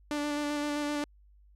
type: tone with vibrato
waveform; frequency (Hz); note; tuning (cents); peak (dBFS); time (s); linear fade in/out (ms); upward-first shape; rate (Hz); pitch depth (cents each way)
sawtooth; 293.7; D4; 0; -26; 0.11-1.04; 0; square; 7.7; 13
effects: added 50 Hz sine -56 dBFS peak until 1.55 s + low-pass 9000 Hz 12 dB/octave